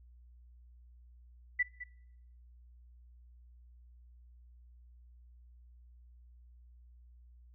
sine tone with echo, 1975.5 Hz, B6, in tune, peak -26 dBFS, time 1.59-1.63 s, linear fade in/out 10 ms, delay 210 ms, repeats 1, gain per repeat -14 dB, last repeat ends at 1.84 s, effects noise-tail reverb RT60 0.8 s tail -21 dB re dry + added 60 Hz sine -55 dBFS peak until 7.54 s

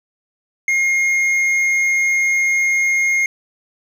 sine tone with hard clipping, 2138 Hz, C7, 37 cents sharp, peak -15 dBFS, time 0.68-3.26 s, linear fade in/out 2 ms, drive 5 dB, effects none

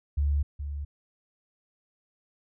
sine tone pair in turn, 72 / 72 Hz, D2 / D2, -34 / -34 cents, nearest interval unison, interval 0 cents, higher neither, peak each -22 / -31 dBFS, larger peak first, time 0.17-0.43 / 0.59-0.85 s, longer neither, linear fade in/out 10 ms, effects none

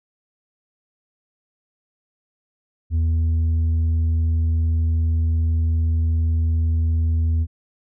triangle tone with tanh clipping, 81.3 Hz, E2, 23 cents flat, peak -17 dBFS, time 2.9-7.47 s, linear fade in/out 50 ms, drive 8 dB, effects none

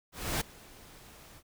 pink noise with ADSR envelope, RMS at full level -30 dBFS, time 0.12-1.43 s, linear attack 290 ms, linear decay 7 ms, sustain -23 dB, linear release 56 ms, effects none

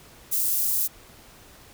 white high-pass noise, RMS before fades -24 dBFS, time 0.31-0.88 s, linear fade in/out 20 ms, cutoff 9800 Hz, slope 12 dB/octave, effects pink hiss -50 dBFS RMS until 1.73 s

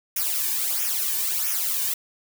blue noise with flanger, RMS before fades -25 dBFS, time 0.16-1.94 s, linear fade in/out 5 ms, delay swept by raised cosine 0.23 to 1.53 ms, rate 1.5 Hz, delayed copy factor -0.8, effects none

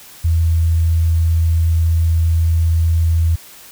sine tone, 82.41 Hz, E2, in tune, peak -11 dBFS, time 0.24-3.36 s, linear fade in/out 10 ms, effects white hiss -40 dBFS RMS until 3.71 s

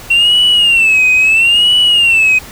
sine tone with vibrato, 2721 Hz, F7, 46 cents flat, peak -4 dBFS, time 0.1-2.39 s, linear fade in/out 10 ms, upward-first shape sine, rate 0.75 Hz, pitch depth 140 cents each way, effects tanh soft clip ceiling -4 dBFS + pink hiss -32 dBFS RMS until 2.51 s

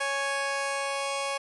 15% pulse tone pair together, 553.9 / 830.6 Hz, C#5 / G#5, -1 / 0 cents, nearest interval perfect fifth, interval 701 cents, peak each -23 / -27 dBFS, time 0-1.38 s, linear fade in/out 10 ms, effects resampled to 24000 Hz + 9-bit

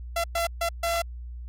sawtooth tone bursts at uneven times, 677 Hz, E5, 46 cents sharp, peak -20 dBFS, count 4, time 0.16-0.24 / 0.35-0.47 / 0.61-0.69 / 0.83-1.02 s, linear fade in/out 5 ms, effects added 60 Hz sine -35 dBFS peak until 1.48 s + AAC 64 kbps

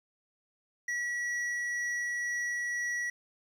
sine tone pair together, 1932 / 5794 Hz, B6 / F#8, -39 / -37 cents, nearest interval octave + perfect fifth, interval 1902 cents, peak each -29 / -40 dBFS, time 0.88-3.1 s, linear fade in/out 5 ms, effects tanh soft clip ceiling -28 dBFS + 10-bit

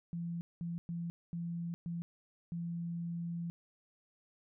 sine tone bursts at uneven times, 170.1 Hz, F3, 45 cents flat, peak -36 dBFS, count 6, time 0.13-0.41 / 0.61-0.78 / 0.89-1.1 / 1.33-1.74 / 1.86-2.02 / 2.52-3.5 s, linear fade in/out 0 ms, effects none

